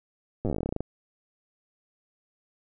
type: slowing click train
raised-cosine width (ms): 2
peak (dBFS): -16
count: 18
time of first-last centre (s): 0.45-0.806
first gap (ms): 8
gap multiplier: 1.11
effects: none